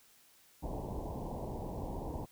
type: low-pass noise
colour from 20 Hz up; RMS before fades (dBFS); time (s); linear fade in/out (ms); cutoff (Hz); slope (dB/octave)
pink; -40; 0.62-2.26; 20; 1000; 96
effects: white hiss -64 dBFS RMS until 2.31 s